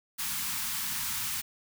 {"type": "band-stop noise", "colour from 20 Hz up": "white", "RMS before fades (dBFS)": -33, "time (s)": [0.18, 1.42], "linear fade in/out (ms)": 20, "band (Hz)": [260, 840], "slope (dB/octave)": 96, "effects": []}